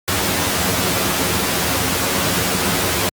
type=noise with comb filter; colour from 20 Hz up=pink; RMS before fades=-18 dBFS; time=0.08-3.09 s; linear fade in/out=0 ms; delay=11 ms; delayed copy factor=+0.75; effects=high-pass 100 Hz 12 dB/octave + Opus 48 kbps